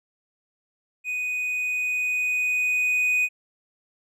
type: tone with level ramp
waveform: triangle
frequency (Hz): 2489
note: D#7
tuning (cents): 0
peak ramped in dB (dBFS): -24 to -17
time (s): 1.04-3.29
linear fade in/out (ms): 50
effects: none